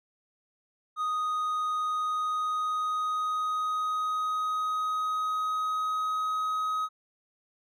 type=tone with pitch glide; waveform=triangle; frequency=1244.5 to 1264.1 Hz; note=D#6 to D#6; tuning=0 to +27 cents; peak=-25 dBFS; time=0.96-6.89 s; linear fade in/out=50 ms; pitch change=+27 cents; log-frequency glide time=1.76-6.32 s; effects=none